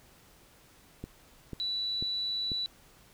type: click train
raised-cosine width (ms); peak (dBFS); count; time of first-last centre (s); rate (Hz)
3; -25; 4; 1.04-2.518; 2.03
type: tone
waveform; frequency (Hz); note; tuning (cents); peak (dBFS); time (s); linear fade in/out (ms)
sine; 3951; B7; 0; -30; 1.6-2.66; 0
effects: pink hiss -59 dBFS RMS until 3.13 s